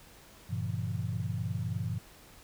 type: chord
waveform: sine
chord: G diminished seventh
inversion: none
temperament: just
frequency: 98 / 117.6 / 141.12 / 169.34 Hz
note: G2 / Bb2 / Db3 / Fb3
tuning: 0 / +16 / +31 / +47 cents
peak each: -35 / -35 / -40 / -38 dBFS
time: 0.49-1.99 s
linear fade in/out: 20 ms
effects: pink hiss -55 dBFS RMS until 2.43 s